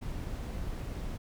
brown noise, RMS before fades -37 dBFS, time 0.01-1.18 s, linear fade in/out 20 ms, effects none

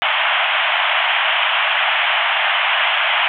white band-pass noise, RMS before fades -17 dBFS, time 0.02-3.28 s, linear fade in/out 0 ms, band 620 to 3300 Hz, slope 96 dB/octave, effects none

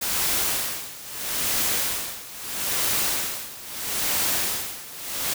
white noise with tremolo, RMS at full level -23 dBFS, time 0.01-5.34 s, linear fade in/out 10 ms, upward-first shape sine, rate 0.77 Hz, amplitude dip 85%, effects none

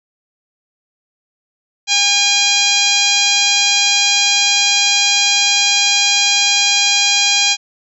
harmonic tone, 811 Hz, G#5, 41 cents flat, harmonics 1 / 2 / 3 / 4 / 5 / 6 / 7 / 8 / 9, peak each -24 / -28 / -17 / -17 / -18 / -20 / -21 / -21 / -23 dBFS, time 1.87-7.57 s, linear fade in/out 50 ms, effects none

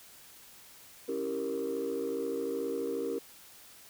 sine chord, C# diminished seventh, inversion none, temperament equal, 277.2 / 329.6 / 392 / 466.2 Hz, C#4 / E4 / G4 / Bb4, 0 / 0 / 0 / 0 cents, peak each -37 / -39 / -35 / -33 dBFS, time 1.08-3.19 s, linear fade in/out 10 ms, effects tanh soft clip ceiling -26 dBFS + white hiss -54 dBFS RMS until 3.89 s

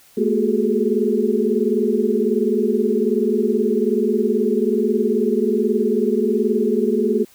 sine tone cluster, 214.5 / 235.8 / 368.7 / 412.5 / 431.1 Hz, A3 / A#3 / F#4 / G#4 / A4, -44 / +20 / -6 / -12 / -35 cents, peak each -22 dBFS, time 0.17-7.25 s, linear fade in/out 10 ms, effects white hiss -51 dBFS RMS until 7.34 s

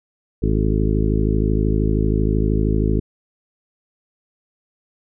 harmonic tone with a mistuned harmonic, 52.9 Hz, G#1, 33 cents sharp, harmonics 1 / 2 / 3 / 4 / 5 / 6 / 7 / 8, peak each -19 / -22 / -24 / -25 / -26 / -27 / -27 / -28 dBFS, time 0.42-3 s, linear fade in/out 10 ms, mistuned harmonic 8, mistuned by +33 cents, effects none

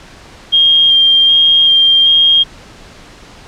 sine tone with vibrato, 3212 Hz, G7, 41 cents sharp, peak -5 dBFS, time 0.52-2.44 s, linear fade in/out 20 ms, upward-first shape square, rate 1.3 Hz, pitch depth 11 cents each way, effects pink hiss -37 dBFS RMS until 3.47 s + low-pass 6000 Hz 12 dB/octave

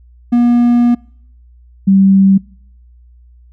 triangle / sine tone pair in turn, 240 / 193.88 Hz, B3 / G3, -49 / -19 cents, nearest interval major third, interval 370 cents, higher first, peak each -5 dBFS, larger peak neither, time 0.32-0.95 / 1.87-2.38 s, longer first, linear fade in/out 10 ms, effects noise-tail reverb RT60 0.7 s tail -26 dB re dry + added 60 Hz sine -40 dBFS peak until 3.52 s

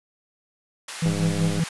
pink high-pass noise, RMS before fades -35 dBFS, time 0.88-1.69 s, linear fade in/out 5 ms, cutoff 1100 Hz, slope 12 dB/octave
triangle tone with tremolo, 164.81 Hz, E3, in tune, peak -16 dBFS, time 1.02-1.64 s, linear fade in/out 5 ms, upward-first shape sine, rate 5.3 Hz, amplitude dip 75%
click train, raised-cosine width 2 ms, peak -17 dBFS, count 55, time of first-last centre 1.06-1.595 s, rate 101 Hz
effects resampled to 24000 Hz

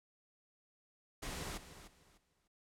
pink noise with echo, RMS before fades -43 dBFS, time 1.22-1.58 s, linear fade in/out 10 ms, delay 300 ms, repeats 3, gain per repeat -12 dB, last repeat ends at 2.48 s, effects noise-tail reverb RT60 0.1 s tail -20 dB re dry + low-pass 11000 Hz 12 dB/octave

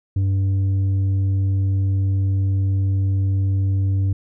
triangle tone with tanh clipping, 96.9 Hz, G2, 20 cents flat, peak -17 dBFS, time 0.16-4.13 s, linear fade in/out 5 ms, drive 9 dB, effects none

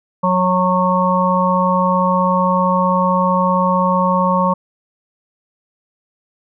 harmonic tone, 183.1 Hz, F#3, 18 cents flat, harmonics 1 / 3 / 5 / 6, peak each -17 / -19 / -18 / -17 dBFS, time 0.23-4.54 s, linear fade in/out 10 ms, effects none

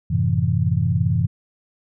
sine chord, F# half-diminished seventh, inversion none, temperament equal, 92.5 / 110 / 130.81 / 164.81 Hz, F#2 / A2 / C3 / E3, 0 / 0 / 0 / 0 cents, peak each -22 dBFS, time 0.1-1.27 s, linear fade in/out 10 ms, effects none

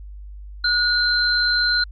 sine tone pair together, 1452 / 4114 Hz, F#6 / C8, -33 / -30 cents, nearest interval octave + tritone, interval 1803 cents, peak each -19 / -19 dBFS, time 0.64-1.84 s, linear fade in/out 5 ms, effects added 50 Hz sine -34 dBFS peak until 1.91 s

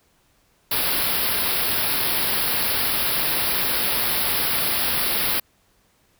white band-stop noise, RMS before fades -22 dBFS, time 0.71-5.4 s, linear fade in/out 5 ms, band 5200 to 10000 Hz, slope 96 dB/octave, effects pink hiss -62 dBFS RMS until 6.19 s

